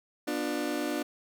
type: chord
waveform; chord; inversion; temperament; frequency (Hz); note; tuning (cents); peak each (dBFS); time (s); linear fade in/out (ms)
30% pulse; B diminished; none; just; 246.9 / 296.3 / 355.6; B3 / D4 / F4; 0 / +15 / +31; -34 / -29 / -33; 0.27-1.03; 10
effects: none